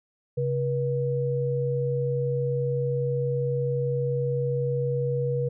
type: tone pair together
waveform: sine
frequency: 135.3 / 482.2 Hz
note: C#3 / B4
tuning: -42 / -41 cents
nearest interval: octave + minor seventh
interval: 2201 cents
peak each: -26 dBFS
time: 0.37-5.49 s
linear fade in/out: 10 ms
effects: none